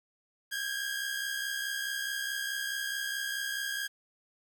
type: tone pair together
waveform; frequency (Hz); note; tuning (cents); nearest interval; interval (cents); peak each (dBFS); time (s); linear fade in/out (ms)
sawtooth; 1586 / 1650.7; G6 / G#6; +20 / -11; minor second; 69; -33 / -31; 0.51-3.88; 20
effects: 10-bit